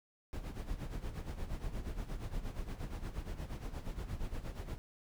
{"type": "noise with tremolo", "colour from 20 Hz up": "brown", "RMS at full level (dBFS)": -38, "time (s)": [0.33, 4.78], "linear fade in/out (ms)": 0, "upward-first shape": "sine", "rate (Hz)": 8.5, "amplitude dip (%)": 70, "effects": []}